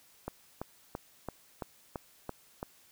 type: click train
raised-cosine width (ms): 1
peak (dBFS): -22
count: 8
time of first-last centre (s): 0.28-2.629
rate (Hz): 2.98
effects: white hiss -62 dBFS RMS until 2.91 s